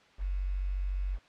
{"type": "tone with quantisation", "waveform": "sine", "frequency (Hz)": 47.01, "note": "F#1", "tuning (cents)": 28, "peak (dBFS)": -29, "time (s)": [0.18, 1.19], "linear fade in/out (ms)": 50, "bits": 9, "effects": ["white hiss -60 dBFS RMS until 1.28 s", "low-pass 3000 Hz 12 dB/octave"]}